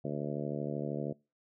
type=harmonic tone; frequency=72.9 Hz; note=D2; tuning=12 cents flat; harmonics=2 / 3 / 4 / 5 / 6 / 7 / 8 / 9; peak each=-38 / -40 / -41 / -42 / -43 / -43 / -44 / -45 dBFS; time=0.04-1.13 s; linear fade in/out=10 ms; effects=noise-tail reverb RT60 0.3 s tail -25 dB re dry